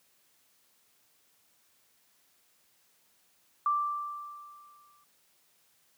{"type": "tone with exponential decay", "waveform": "sine", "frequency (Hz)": 1174.7, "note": "D6", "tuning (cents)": 0, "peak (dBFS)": -23, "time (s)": [3.66, 5.04], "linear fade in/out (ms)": 2, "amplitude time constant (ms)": 300, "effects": ["white hiss -68 dBFS RMS until 5.97 s", "high-pass 80 Hz 12 dB/octave"]}